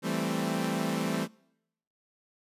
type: chord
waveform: sawtooth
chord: A minor seventh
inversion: second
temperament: equal with one note detuned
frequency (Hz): 165.77 / 196 / 220 / 261.6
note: E3 / G3 / A3 / C4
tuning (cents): +10 / 0 / 0 / 0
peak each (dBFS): -30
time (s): 0.02-1.28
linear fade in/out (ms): 50
effects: noise-tail reverb RT60 0.8 s tail -25 dB re dry + resampled to 32000 Hz